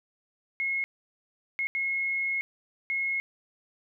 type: tone bursts at uneven times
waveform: sine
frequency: 2167 Hz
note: C#7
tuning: 40 cents flat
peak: -26 dBFS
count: 4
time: 0.6-0.84 / 1.59-1.67 / 1.75-2.41 / 2.9-3.2 s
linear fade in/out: 0 ms
effects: none